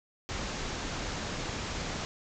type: low-pass noise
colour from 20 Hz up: pink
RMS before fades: -36 dBFS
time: 0.29-2.05 s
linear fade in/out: 0 ms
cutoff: 7400 Hz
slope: 96 dB/octave
effects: none